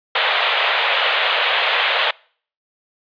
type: band-pass noise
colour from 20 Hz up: white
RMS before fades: -18 dBFS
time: 0.15-2.11 s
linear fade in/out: 5 ms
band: 480 to 3600 Hz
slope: 48 dB/octave
effects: noise-tail reverb RT60 0.5 s tail -25 dB re dry + resampled to 11025 Hz